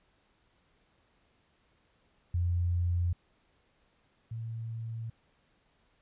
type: tone pair in turn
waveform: sine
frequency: 87.31 / 113.74 Hz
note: F2 / A#2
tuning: 0 / -42 cents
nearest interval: perfect fourth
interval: 458 cents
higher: second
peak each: -26 / -35 dBFS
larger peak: first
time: 2.34-3.13 / 4.31-5.1 s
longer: neither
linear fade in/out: 5 ms
effects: pink hiss -70 dBFS RMS until 6.01 s + resampled to 8000 Hz